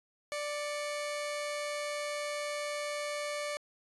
sawtooth tone pair together, 588 / 2220 Hz, D5 / C#7, +2 / +2 cents, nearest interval octave + major seventh, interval 2300 cents, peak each -31 / -39 dBFS, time 0.32-3.57 s, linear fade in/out 0 ms, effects resampled to 24000 Hz

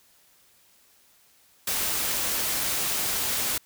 white noise, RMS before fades -27 dBFS, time 1.67-3.58 s, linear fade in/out 5 ms, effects white hiss -60 dBFS RMS until 3.65 s

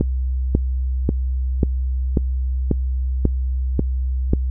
click train, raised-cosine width 3 ms, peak -3 dBFS, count 9, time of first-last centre 0.01-4.334 s, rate 1.85 Hz, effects noise-tail reverb RT60 0.1 s tail -26 dB re dry + added 64 Hz sine -18 dBFS peak until 4.5 s

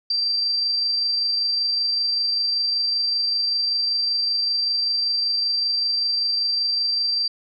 sine tone with amplitude modulation, 4699 Hz, D8, in tune, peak -18 dBFS, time 0.1-7.28 s, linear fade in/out 5 ms, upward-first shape sine, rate 25.2 Hz, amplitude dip 25%, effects none

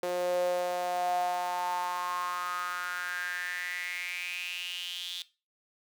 sawtooth tone with high-pass filter sweep, 178.4 Hz, F3, 37 cents sharp, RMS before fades -33 dBFS, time 0.03-5.22 s, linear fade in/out 0 ms, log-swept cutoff 460 to 3500 Hz, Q 7.2, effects noise-tail reverb RT60 0.3 s tail -17 dB re dry

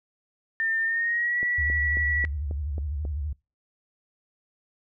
sine tone with pitch glide, 1803 to 1943.6 Hz, A6 to B6, +42 to -28 cents, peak -23 dBFS, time 0.6-2.25 s, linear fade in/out 0 ms, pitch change +130 cents, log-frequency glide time 0.83-1.4 s
click train, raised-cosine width 2 ms, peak -25 dBFS, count 7, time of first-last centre 1.43-3.052 s, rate 3.7 Hz
sine tone with vibrato, 73.2 Hz, D2, 5 cents flat, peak -27 dBFS, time 1.58-3.33 s, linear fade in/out 5 ms, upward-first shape sine, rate 12 Hz, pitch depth 140 cents each way
effects noise-tail reverb RT60 0.3 s tail -26 dB re dry

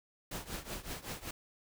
pink noise with tremolo, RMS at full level -39 dBFS, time 0.31-1.31 s, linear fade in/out 5 ms, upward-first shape triangle, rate 5.3 Hz, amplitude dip 90%, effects none

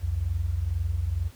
sine tone pair together, 65.18 / 87.31 Hz, C2 / F2, -6 / 0 cents, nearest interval perfect fourth, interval 506 cents, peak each -29 / -26 dBFS, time 0-1.31 s, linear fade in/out 50 ms, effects pink hiss -54 dBFS RMS until 1.35 s

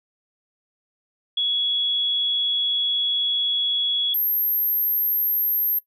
sine tone pair in turn, 3361 / 12807 Hz, G#7 / G9, +20 / +36 cents, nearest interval octave + major seventh, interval 2316 cents, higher second, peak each -19 dBFS, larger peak neither, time 1.37-4.14 / 4.14-5.79 s, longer first, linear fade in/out 5 ms, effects noise-tail reverb RT60 0.1 s tail -20 dB re dry

